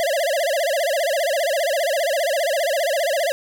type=tone with vibrato; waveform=square; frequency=612 Hz; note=D#5; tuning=29 cents flat; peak=-19 dBFS; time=0-3.32 s; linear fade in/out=0 ms; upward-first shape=sine; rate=15 Hz; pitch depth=220 cents each way; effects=none